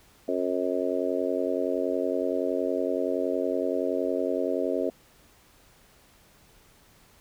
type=harmonic tone; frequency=90.7 Hz; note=F#2; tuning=34 cents flat; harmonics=3 / 4 / 5 / 6 / 7; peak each=-31 / -31 / -31 / -31 / -31 dBFS; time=0.28-4.9 s; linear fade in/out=5 ms; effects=pink hiss -58 dBFS RMS until 7.2 s